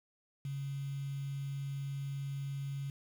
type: tone with quantisation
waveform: sine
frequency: 138.59 Hz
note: C#3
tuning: in tune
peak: -36 dBFS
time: 0.45-2.9 s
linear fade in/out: 2 ms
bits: 9
effects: none